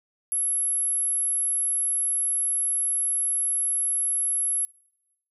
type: tone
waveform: sine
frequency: 11175 Hz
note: F9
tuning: in tune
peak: -22 dBFS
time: 0.32-4.65 s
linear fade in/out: 0 ms
effects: noise-tail reverb RT60 1.0 s tail -25 dB re dry